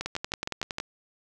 two click trains, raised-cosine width 0.2 ms, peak -14 / -14 dBFS, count 6 / 9, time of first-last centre 0.01-0.784 / 0.06-0.801 s, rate 6.46 / 10.8 Hz, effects none

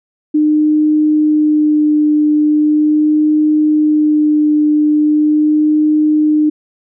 sine tone with vibrato, 302.9 Hz, D#4, 46 cents flat, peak -8 dBFS, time 0.34-6.5 s, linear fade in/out 10 ms, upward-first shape sine, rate 0.4 Hz, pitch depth 12 cents each way, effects none

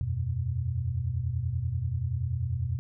sine chord, E suspended second, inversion none, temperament just, 82.41 / 92.71 / 123.61 Hz, E2 / F#2 / B2, 0 / +4 / +2 cents, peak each -33 / -32 / -30 dBFS, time 0.01-2.79 s, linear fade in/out 0 ms, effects none

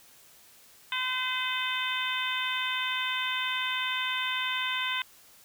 harmonic tone, 511 Hz, C5, 41 cents flat, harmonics 2 / 3 / 4 / 5 / 6 / 7, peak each -35 / -35 / -35 / -35 / -35 / -35 dBFS, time 0.92-5.02 s, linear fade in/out 2 ms, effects white hiss -56 dBFS RMS until 5.44 s

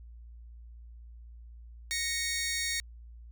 15% pulse tone pair together, 1869 / 2217 Hz, A#6 / C#7, +4 / 0 cents, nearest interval minor third, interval 296 cents, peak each -27 dBFS, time 1.91-2.8 s, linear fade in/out 0 ms, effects added 58 Hz sine -46 dBFS peak until 3.31 s

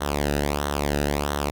sawtooth tone with flanger, 72.4 Hz, D2, 24 cents flat, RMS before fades -25 dBFS, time 0-1.51 s, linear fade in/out 20 ms, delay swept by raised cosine 0.41 to 0.92 ms, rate 1.5 Hz, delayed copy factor -0.75, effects none

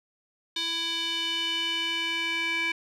square tone with band-pass filter sweep, 331.8 Hz, E4, 11 cents sharp, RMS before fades -29 dBFS, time 0.56-2.72 s, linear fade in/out 5 ms, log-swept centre 3600 to 2400 Hz, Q 4.6, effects none

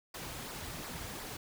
pink noise with flanger, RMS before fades -43 dBFS, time 0.14-1.37 s, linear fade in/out 5 ms, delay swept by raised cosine 0.3 to 5.2 ms, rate 2.8 Hz, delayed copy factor -0.55, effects none

